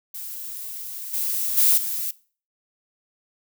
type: noise with level steps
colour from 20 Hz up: violet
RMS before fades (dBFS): -34 / -25 / -17 / -27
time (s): 0.14-2.11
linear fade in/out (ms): 5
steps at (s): 1.13 / 1.57 / 1.77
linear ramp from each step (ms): 10
effects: noise-tail reverb RT60 0.4 s tail -20 dB re dry